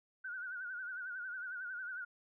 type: tone with vibrato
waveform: sine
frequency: 1480 Hz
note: F#6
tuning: in tune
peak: -40 dBFS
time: 0.24-2.05 s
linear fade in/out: 10 ms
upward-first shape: sine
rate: 11 Hz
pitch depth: 82 cents each way
effects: none